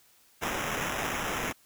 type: noise with sample-and-hold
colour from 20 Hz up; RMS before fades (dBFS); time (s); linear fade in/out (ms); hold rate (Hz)
blue; -32; 0.41-1.53; 20; 4410
effects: white hiss -62 dBFS RMS until 1.65 s